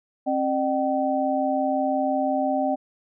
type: tone cluster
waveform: sine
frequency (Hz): 268.3 / 606 / 767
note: C4 / D#5 / G5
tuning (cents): +44 / -46 / -38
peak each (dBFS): -25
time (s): 0.26-2.76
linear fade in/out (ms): 20
effects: none